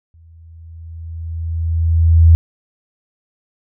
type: tone with exponential growth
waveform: sine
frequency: 82.3 Hz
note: E2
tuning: 2 cents flat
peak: -3 dBFS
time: 0.14-2.35 s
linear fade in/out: 0 ms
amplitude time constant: 480 ms
effects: none